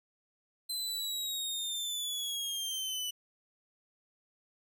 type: linear sweep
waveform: sawtooth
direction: down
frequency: 4080 to 2960 Hz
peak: -31 dBFS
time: 0.69-3.11 s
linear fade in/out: 10 ms
effects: none